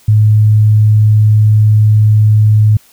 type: tone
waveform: sine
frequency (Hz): 107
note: A2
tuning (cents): -48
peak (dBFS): -4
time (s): 0.08-2.77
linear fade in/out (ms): 5
effects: white hiss -46 dBFS RMS until 2.92 s